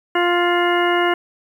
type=harmonic tone with a mistuned harmonic; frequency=350 Hz; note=F4; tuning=4 cents sharp; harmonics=1 / 2 / 3 / 4 / 5 / 6 / 8; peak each=-18 / -21 / -23 / -24 / -25 / -26 / -27 dBFS; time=0.15-1.14 s; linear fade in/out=5 ms; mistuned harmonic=8; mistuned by=+44 cents; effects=8-bit